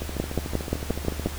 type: two click trains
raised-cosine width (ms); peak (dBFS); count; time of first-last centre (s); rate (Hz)
2; -10 / -18; 7 / 18; 0.2-1.26 / 0.02-1.27; 5.66 / 13.6
effects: added 73 Hz sine -33 dBFS peak until 1.38 s + pink hiss -38 dBFS RMS until 1.38 s